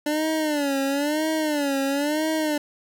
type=tone with vibrato; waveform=25% pulse; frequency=293.7 Hz; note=D4; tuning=in tune; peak=-18 dBFS; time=0.06-2.58 s; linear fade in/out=5 ms; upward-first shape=sine; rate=1 Hz; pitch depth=130 cents each way; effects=none